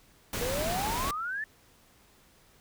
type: noise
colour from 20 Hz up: pink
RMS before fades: -33 dBFS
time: 0.33-1.11 s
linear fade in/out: 2 ms
type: exponential sweep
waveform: sine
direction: up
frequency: 468.7 to 1796 Hz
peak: -31 dBFS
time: 0.41-1.44 s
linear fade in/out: 2 ms
effects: pink hiss -61 dBFS RMS until 2.6 s